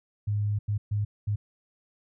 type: tone bursts at uneven times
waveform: sine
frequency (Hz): 103.83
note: G#2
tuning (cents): 0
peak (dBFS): -24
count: 4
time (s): 0.27-0.59 / 0.68-0.78 / 0.91-1.05 / 1.27-1.36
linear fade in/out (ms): 10
effects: none